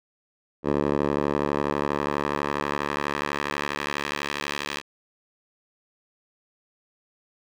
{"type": "tone with band-pass filter sweep", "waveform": "10% pulse", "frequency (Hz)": 72.2, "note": "D2", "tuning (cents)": -29, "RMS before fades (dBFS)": -27, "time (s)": [0.63, 4.82], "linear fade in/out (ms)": 50, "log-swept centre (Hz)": [490, 3000], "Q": 0.87, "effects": []}